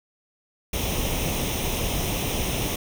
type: noise with comb filter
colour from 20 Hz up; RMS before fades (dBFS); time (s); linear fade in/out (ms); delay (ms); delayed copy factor
pink; -26; 0.73-2.76; 5; 0.33; +0.65
effects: none